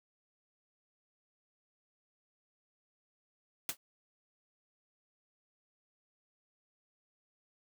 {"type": "noise with exponential decay", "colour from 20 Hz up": "white", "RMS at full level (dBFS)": -30, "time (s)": [3.69, 3.77], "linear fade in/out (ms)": 2, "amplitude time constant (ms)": 16, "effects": []}